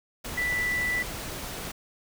sine tone in noise, 1975.5 Hz, B6, in tune, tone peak -25 dBFS, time 0.37-1.03 s, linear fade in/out 10 ms, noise pink, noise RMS -36 dBFS, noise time 0.24-1.72 s, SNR +8 dB, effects none

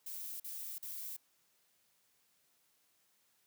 violet noise bursts, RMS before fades -44 dBFS, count 3, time 0.06-1.166 s, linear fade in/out 5 ms, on 340 ms, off 43 ms, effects white hiss -74 dBFS RMS until 3.46 s + high-pass 80 Hz 12 dB/octave

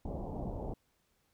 pink low-pass noise, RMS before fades -39 dBFS, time 0.05-0.74 s, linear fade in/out 5 ms, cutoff 860 Hz, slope 48 dB/octave, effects pink hiss -75 dBFS RMS until 1.33 s

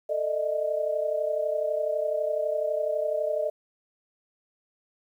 sine tone cluster, 443.4 / 605 / 637 Hz, A4 / D#5 / D#5, +13 / -49 / +41 cents, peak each -33 / -26 / -31 dBFS, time 0.09-3.5 s, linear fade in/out 10 ms, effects 10-bit

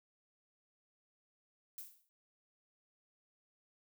violet noise with exponential decay, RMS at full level -44 dBFS, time 1.78-2.09 s, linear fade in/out 0 ms, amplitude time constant 66 ms, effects none

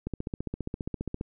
click train, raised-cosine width 3 ms, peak -19 dBFS, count 18, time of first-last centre 0.07-1.211 s, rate 14.9 Hz, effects none

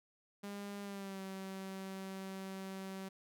sawtooth tone with pitch glide, 201.8 to 191.69 Hz, G#3 to G3, -49 to -38 cents, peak -39 dBFS, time 0.43-3.09 s, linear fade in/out 10 ms, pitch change -89 cents, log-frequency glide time 0.82-1.21 s, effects none

